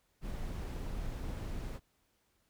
brown noise, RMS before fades -39 dBFS, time 0.21-1.8 s, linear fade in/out 50 ms, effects pink hiss -75 dBFS RMS until 2.49 s

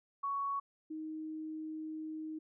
sine tone pair in turn, 1116 / 313.2 Hz, C#6 / D#4, +11 / +11 cents, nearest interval octave + minor seventh, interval 2200 cents, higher first, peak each -33 / -39 dBFS, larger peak first, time 0.23-0.6 / 0.9-2.39 s, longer second, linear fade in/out 10 ms, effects none

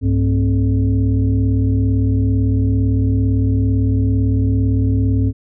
sine tone with frequency modulation, 101.4 Hz, G#2, 41 cents flat, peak -12 dBFS, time 0.01-5.33 s, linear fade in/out 50 ms, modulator 165 Hz, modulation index 0.97, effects none

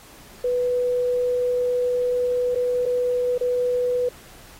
sine tone with dropouts, 493.9 Hz, B4, in tune, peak -19 dBFS, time 0.44-4.09 s, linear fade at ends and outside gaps 5 ms, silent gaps 2.549-2.556 / 2.855-2.86 / 3.38-3.409 s, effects pink hiss -47 dBFS RMS until 4.59 s + AAC 48 kbps

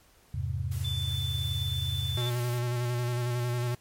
sine chord, E augmented, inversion none, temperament equal with one note detuned, 82.41 / 101.16 / 130.81 Hz, E2 / G#2 / B#2, 0 / -45 / 0 cents, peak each -33 dBFS, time 0.34-2.18 s, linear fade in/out 5 ms
white noise, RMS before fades -46 dBFS, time 0.71-2.59 s, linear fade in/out 10 ms
sine tone, 3520 Hz, A7, in tune, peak -33 dBFS, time 0.84-2.3 s, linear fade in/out 10 ms
square tone with vibrato, 121.6 Hz, B2, 26 cents flat, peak -28 dBFS, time 2.17-3.75 s, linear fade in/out 5 ms, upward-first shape square, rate 11 Hz, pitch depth 23 cents each way
effects pink hiss -61 dBFS RMS until 3.8 s + MP3 64 kbps

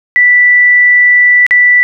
sine tone with dropouts, 1970 Hz, B6, 5 cents flat, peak -3 dBFS, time 0.16-1.83 s, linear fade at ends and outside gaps 0 ms, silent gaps 1.465-1.509 s, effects none

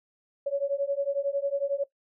sine beating tone pair, 554.4 / 565.4 Hz, C#5 / C#5, 0 / +34 cents, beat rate 11 Hz, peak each -28 dBFS, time 0.46-1.84 s, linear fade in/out 10 ms, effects noise-tail reverb RT60 0.1 s tail -17 dB re dry

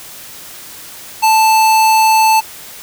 square tone, 880 Hz, A5, in tune, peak -8 dBFS, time 1.22-2.41 s, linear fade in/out 20 ms, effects white hiss -33 dBFS RMS until 2.82 s

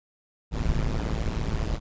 brown noise with amplitude modulation, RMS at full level -22 dBFS, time 0.51-1.8 s, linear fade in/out 50 ms, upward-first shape sine, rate 111 Hz, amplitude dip 95%, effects resampled to 16000 Hz

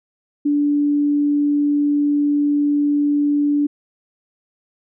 sine tone, 290.8 Hz, D4, 17 cents flat, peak -14 dBFS, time 0.45-3.67 s, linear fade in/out 10 ms, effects none

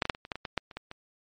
clicks, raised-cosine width 0.3 ms, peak -9 / -14 / -7 / -28 / -26 / -16 / -20 / -18 / -11 / -29 / -20 / -24 dBFS, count 12, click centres 0.022 / 0.054 / 0.098 / 0.149 / 0.251 / 0.318 / 0.356 / 0.452 / 0.577 / 0.712 / 0.77 / 0.914 s, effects MP3 48 kbps

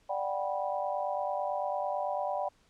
sine chord, G major seventh, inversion second, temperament just, 588 / 735 / 784 / 980 Hz, D5 / F#5 / G5 / B5, +2 / -12 / 0 / -14 cents, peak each -34 / -36 / -35 / -38 dBFS, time 0.09-2.49 s, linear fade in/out 10 ms, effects pink hiss -67 dBFS RMS until 2.69 s + low-pass 8000 Hz 12 dB/octave

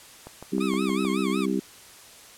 click train, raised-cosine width 1 ms, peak -25 dBFS, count 6, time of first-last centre 0.27-1.05 s, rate 6.41 Hz
harmonic tone, 65.41 Hz, C2, in tune, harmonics 3 / 4 / 5 / 6, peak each -27 / -28 / -29 / -30 dBFS, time 0.52-1.6 s, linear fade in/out 10 ms
20% pulse tone with vibrato, 1174.7 Hz, D6, in tune, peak -27 dBFS, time 0.6-1.46 s, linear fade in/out 10 ms, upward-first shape sine, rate 5.4 Hz, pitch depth 170 cents each way
effects white hiss -48 dBFS RMS until 2.37 s + low-pass 11000 Hz 12 dB/octave

